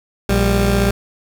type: tone pair together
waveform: 20% pulse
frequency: 58.81 / 198.3 Hz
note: A#1 / G3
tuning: +16 / +20 cents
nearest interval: octave + major sixth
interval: 2104 cents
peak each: -11 dBFS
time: 0.29-0.91 s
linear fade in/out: 5 ms
effects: 7-bit